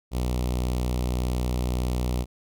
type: tone with notch filter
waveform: sawtooth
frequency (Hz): 61.74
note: B1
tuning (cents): 0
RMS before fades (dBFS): -26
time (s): 0.11-2.26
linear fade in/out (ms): 50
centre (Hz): 1600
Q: 1
effects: none